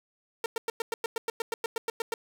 sawtooth tone bursts, 457.7 Hz, A#4, 32 cents flat, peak -24 dBFS, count 15, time 0.44-2.14 s, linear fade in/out 2 ms, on 20 ms, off 100 ms, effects none

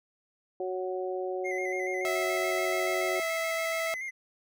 harmonic tone, 185 Hz, F#3, in tune, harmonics 2 / 3 / 4, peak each -32 / -36 / -38 dBFS, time 0.6-3.2 s, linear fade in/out 2 ms
triangle tone with vibrato, 2079 Hz, C7, 12 cents flat, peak -32 dBFS, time 1.44-4.11 s, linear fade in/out 20 ms, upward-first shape square, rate 7 Hz, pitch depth 41 cents each way
sawtooth tone, 654 Hz, E5, 14 cents flat, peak -26 dBFS, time 2.05-3.94 s, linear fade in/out 0 ms
effects none

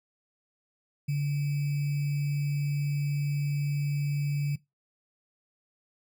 sine tone with sample-and-hold, 143.9 Hz, D3, 35 cents flat, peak -25 dBFS, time 1.08-4.56 s, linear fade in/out 10 ms, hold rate 2450 Hz, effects noise-tail reverb RT60 0.2 s tail -21 dB re dry

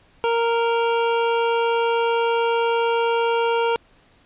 25% pulse tone, 464.5 Hz, A#4, 6 cents flat, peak -14 dBFS, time 0.24-3.76 s, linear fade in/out 0 ms, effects pink hiss -56 dBFS RMS until 4.25 s + resampled to 8000 Hz

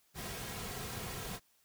pink noise with comb filter, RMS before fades -42 dBFS, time 0.14-1.4 s, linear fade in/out 50 ms, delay 3.4 ms, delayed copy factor -0.5, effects white hiss -71 dBFS RMS until 1.64 s

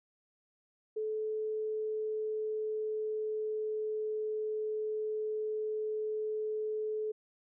sine tone with pitch glide, 432.9 to 430.4 Hz, A4 to A4, -28 to -38 cents, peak -32 dBFS, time 0.96-7.12 s, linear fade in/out 10 ms, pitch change -10 cents, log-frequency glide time 1.47-4.24 s, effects none

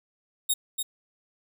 5% pulse tone with echo, 3729 Hz, A#7, in tune, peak -14 dBFS, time 0.49-0.54 s, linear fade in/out 10 ms, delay 290 ms, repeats 1, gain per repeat -5 dB, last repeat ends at 0.83 s, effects none

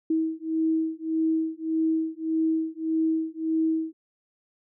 sine beating tone pair, 320 / 321.7 Hz, D#4 / E4, +49 / -42 cents, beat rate 1.7 Hz, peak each -26 dBFS, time 0.1-3.93 s, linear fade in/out 5 ms, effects none

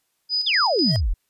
sine tone with tremolo, 4975 Hz, D#8, 1 cent flat, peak -19 dBFS, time 0.29-1.01 s, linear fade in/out 50 ms, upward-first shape square, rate 4 Hz, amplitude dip 55%
sine exponential sweep, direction down, 3800 to 33.16 Hz, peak -18 dBFS, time 0.46-1.14 s, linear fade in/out 10 ms
square tone with exponential growth, 640 Hz, D#5, 49 cents sharp, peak -26 dBFS, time 0.79-0.96 s, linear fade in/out 0 ms, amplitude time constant 35 ms
effects white hiss -71 dBFS RMS until 1.29 s + resampled to 32000 Hz

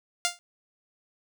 5% pulse tone with exponential decay, 700 Hz, F5, 4 cents sharp, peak -9 dBFS, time 0.25-0.39 s, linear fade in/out 0 ms, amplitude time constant 30 ms, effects none

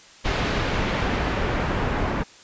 pink noise with low-pass filter sweep, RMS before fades -24 dBFS, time 0.24-2.24 s, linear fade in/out 20 ms, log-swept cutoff 3600 to 1600 Hz, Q 0.77, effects white hiss -48 dBFS RMS until 2.43 s + resampled to 16000 Hz

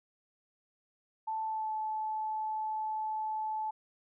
sine tone with pitch glide, 880 to 867.4 Hz, A5 to A5, 0 to -25 cents, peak -32 dBFS, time 1.27-3.71 s, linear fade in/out 10 ms, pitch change -25 cents, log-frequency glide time 1.44-1.72 s, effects none

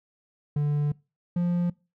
triangle tone pair in turn, 146.83 / 174.95 Hz, D3 / F3, 0 / +3 cents, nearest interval minor third, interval 303 cents, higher second, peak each -20 dBFS, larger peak neither, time 0.56-0.92 / 1.36-1.7 s, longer first, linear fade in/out 5 ms, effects noise-tail reverb RT60 0.3 s tail -24 dB re dry

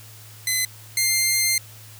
10% pulse tone pair in turn, 2034 / 2101 Hz, C7 / C7, -50 / +7 cents, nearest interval minor second, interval 57 cents, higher second, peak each -11 / -9 dBFS, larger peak second, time 0.47-0.65 / 0.97-1.58 s, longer second, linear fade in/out 2 ms, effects added 108 Hz sine -44 dBFS peak until 1.99 s + white hiss -46 dBFS RMS until 1.99 s

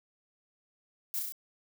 violet noise with echo, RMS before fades -34 dBFS, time 1.14-1.19 s, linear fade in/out 0 ms, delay 33 ms, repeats 4, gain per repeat -2 dB, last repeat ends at 1.322 s, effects none

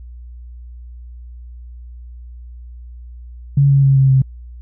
sine tone with pitch steps, 140.3 / 138.37 / 136.46 / 134.58 / 132.73 Hz, C#3 / C#3 / C#3 / C3 / C3, +21 / -3 / -27 / +49 / +25 cents, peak -8 dBFS, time 3.57-4.22 s, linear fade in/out 5 ms, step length 130 ms, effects added 60 Hz sine -32 dBFS peak until 4.61 s

